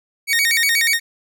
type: tone with vibrato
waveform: sawtooth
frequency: 2042 Hz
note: C7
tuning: 43 cents flat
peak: -11 dBFS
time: 0.27-1 s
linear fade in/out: 50 ms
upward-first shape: square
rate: 8.3 Hz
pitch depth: 170 cents each way
effects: none